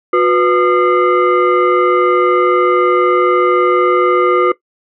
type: tone with frequency modulation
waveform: sine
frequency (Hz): 361.3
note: F#4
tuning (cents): -41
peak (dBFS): -8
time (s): 0.13-4.52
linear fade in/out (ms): 5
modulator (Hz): 856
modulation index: 1.2
effects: noise-tail reverb RT60 0.1 s tail -17 dB re dry